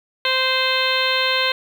harmonic tone, 520 Hz, C5, 11 cents flat, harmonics 1 / 2 / 3 / 4 / 5 / 6 / 7 / 8, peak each -25 / -25 / -25 / -25 / -25 / -25 / -25 / -25 dBFS, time 0.25-1.52 s, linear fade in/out 2 ms, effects 7-bit

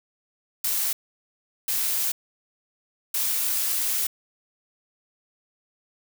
blue noise bursts at uneven times, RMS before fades -25 dBFS, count 3, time 0.64-0.93 / 1.68-2.12 / 3.14-4.07 s, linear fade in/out 5 ms, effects none

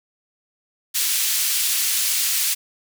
white band-pass noise, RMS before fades -21 dBFS, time 0.94-2.55 s, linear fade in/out 20 ms, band 2500 to 16000 Hz, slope 12 dB/octave, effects none

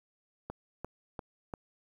click train, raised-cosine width 1 ms, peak -24 dBFS, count 4, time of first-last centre 0.5-1.538 s, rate 2.89 Hz, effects 9-bit

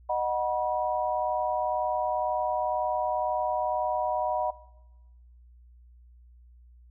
sine tone cluster, 617 / 739 / 969 Hz, D#5 / F#5 / B5, -15 / -2 / -33 cents, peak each -29 dBFS, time 0.09-4.51 s, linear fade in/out 10 ms, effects noise-tail reverb RT60 1.0 s tail -20 dB re dry + added 60 Hz sine -51 dBFS peak until 6.9 s

